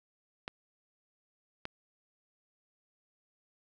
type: clicks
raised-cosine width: 0.3 ms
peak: -21 dBFS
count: 2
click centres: 0.479 / 1.654 s
effects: none